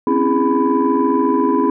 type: tone cluster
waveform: sine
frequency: 257.4 / 277.7 / 331.9 / 413 / 995 Hz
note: C4 / C#4 / E4 / G#4 / B5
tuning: -28 / +3 / +12 / -10 / +13 cents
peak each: -18 dBFS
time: 0.07-1.7 s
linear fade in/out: 2 ms
effects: tanh soft clip ceiling -6 dBFS